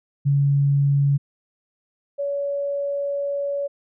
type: tone pair in turn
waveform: sine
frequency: 140.9 / 565.4 Hz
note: C#3 / C#5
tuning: +29 / +34 cents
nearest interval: 2 octaves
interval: 2405 cents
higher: second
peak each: -15 / -22 dBFS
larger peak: first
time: 0.25-1.18 / 2.18-3.68 s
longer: second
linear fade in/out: 20 ms
effects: none